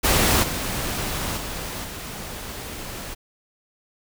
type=noise with level steps; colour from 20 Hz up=pink; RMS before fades=-18 / -27 / -31 / -34 dBFS; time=0.03-3.15 s; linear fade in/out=20 ms; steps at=0.42 / 1.36 / 1.83 s; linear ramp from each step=20 ms; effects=none